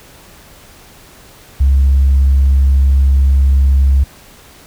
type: tone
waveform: sine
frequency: 68 Hz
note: C#2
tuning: 33 cents flat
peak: -5 dBFS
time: 1.6-4.04 s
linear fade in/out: 10 ms
effects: tanh soft clip ceiling -4 dBFS + pink hiss -41 dBFS RMS until 4.66 s

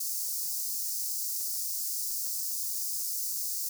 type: high-pass noise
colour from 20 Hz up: white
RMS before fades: -33 dBFS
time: 0-3.69 s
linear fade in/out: 5 ms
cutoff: 4800 Hz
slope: 48 dB/octave
effects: none

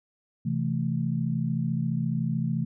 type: chord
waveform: sine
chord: A minor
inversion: first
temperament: equal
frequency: 130.81 / 164.81 / 220 Hz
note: C3 / E3 / A3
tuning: 0 / 0 / 0 cents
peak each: -29 / -28 / -30 dBFS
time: 0.45-2.65 s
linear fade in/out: 10 ms
effects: none

